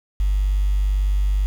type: tone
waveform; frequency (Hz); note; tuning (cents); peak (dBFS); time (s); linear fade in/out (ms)
sine; 49; G1; 0; -15; 0.2-1.46; 0
effects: tanh soft clip ceiling -12 dBFS + 7-bit